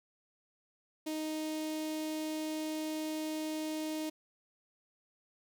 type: tone with notch filter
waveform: sawtooth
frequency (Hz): 311.1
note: D#4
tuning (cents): 0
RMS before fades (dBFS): -37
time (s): 1.06-4.1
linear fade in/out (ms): 10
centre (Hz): 1400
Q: 0.89
effects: none